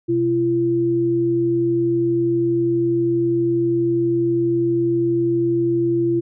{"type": "tone pair together", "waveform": "sine", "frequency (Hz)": [127.67, 340], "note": ["C3", "F4"], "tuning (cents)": [-42, -46], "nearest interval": "octave + perfect fourth", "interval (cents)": 1696, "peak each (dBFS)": [-25, -16], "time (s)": [0.08, 6.21], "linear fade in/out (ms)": 20, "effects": []}